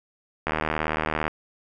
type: click train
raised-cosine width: 0.5 ms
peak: -9 dBFS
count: 64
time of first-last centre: 0.47-1.28 s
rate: 77.8 Hz
effects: none